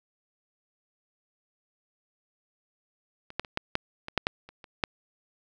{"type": "clicks", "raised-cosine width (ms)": 0.3, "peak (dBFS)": [-27, -11, -28, -11, -9, -20, -7, -8, -30, -29, -8], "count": 11, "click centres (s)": [3.304, 3.396, 3.448, 3.574, 3.754, 4.084, 4.177, 4.269, 4.49, 4.642, 4.838], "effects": []}